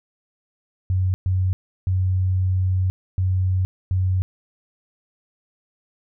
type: tone bursts at uneven times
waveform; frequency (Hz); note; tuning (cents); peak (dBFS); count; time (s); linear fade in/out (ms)
sine; 93; F#2; +9; -17; 5; 0.9-1.14 / 1.26-1.53 / 1.87-2.9 / 3.18-3.65 / 3.91-4.22; 0
effects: none